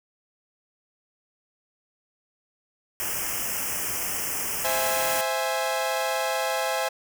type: band-stop noise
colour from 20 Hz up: white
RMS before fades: -29 dBFS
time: 3-5.21 s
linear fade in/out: 0 ms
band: 3100 to 5100 Hz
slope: 96 dB/octave
type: chord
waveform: sawtooth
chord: C augmented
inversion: none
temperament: equal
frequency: 523.3 / 659.3 / 830.6 Hz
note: C5 / E5 / G#5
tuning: 0 / 0 / 0 cents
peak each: -25 dBFS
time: 4.64-6.89 s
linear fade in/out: 10 ms
effects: none